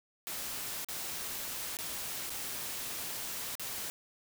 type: noise with dropouts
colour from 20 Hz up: white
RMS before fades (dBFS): -39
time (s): 0.27-3.9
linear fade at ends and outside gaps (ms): 0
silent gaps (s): 0.846-0.886 / 1.769-1.788 / 2.296-2.303 / 3.553-3.596
effects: none